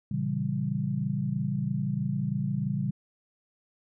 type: chord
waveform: sine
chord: A# diminished seventh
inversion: none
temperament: equal with one note detuned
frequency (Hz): 115.54 / 138.59 / 164.81 / 196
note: A#2 / C#3 / E3 / G3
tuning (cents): -15 / 0 / 0 / 0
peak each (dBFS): -35 / -30 / -34 / -31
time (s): 0.11-2.91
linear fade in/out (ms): 5
effects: none